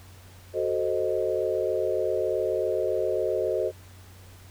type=chord; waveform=sine; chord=F# diminished seventh; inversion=none; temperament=equal with one note detuned; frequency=372.6 / 440 / 523.3 / 622.3 Hz; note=F#4 / A4 / C5 / Eb5; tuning=+12 / 0 / 0 / 0 cents; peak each=-29 dBFS; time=0.53-3.72 s; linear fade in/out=50 ms; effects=added 92 Hz sine -47 dBFS peak until 4.5 s + pink hiss -53 dBFS RMS until 4.5 s